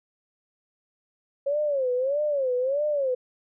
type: tone with vibrato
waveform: sine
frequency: 546 Hz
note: C#5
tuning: 26 cents flat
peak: -22 dBFS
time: 1.46-3.15 s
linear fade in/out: 10 ms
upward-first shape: sine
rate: 1.6 Hz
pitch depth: 170 cents each way
effects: none